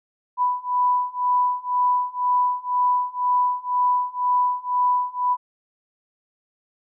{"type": "beating tone pair", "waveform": "sine", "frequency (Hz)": [990, 992], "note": ["B5", "B5"], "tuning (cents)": [4, 7], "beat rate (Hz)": 2, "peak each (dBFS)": [-22, -21], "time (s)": [0.37, 5.37], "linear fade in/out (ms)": 50, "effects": []}